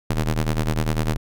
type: ring-modulated tone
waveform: sawtooth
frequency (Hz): 77.78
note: D#2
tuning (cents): 0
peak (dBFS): -13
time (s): 0.1-1.17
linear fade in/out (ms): 5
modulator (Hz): 43.9
effects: none